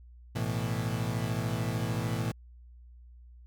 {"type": "chord", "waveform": "35% pulse", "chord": "A suspended second", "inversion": "none", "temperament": "equal", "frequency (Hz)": [110, 123.47, 164.81], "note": ["A2", "B2", "E3"], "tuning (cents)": [0, 0, 0], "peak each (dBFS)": [-31, -32, -34], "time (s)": [0.35, 2.32], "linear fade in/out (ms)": 10, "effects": ["added 60 Hz sine -49 dBFS peak until 3.46 s"]}